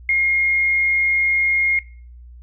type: tone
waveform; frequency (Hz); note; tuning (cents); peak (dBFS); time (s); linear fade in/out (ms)
sine; 2140; C7; +38; -14; 0.09-1.79; 2
effects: noise-tail reverb RT60 0.5 s tail -21 dB re dry + added 60 Hz sine -38 dBFS peak until 2.42 s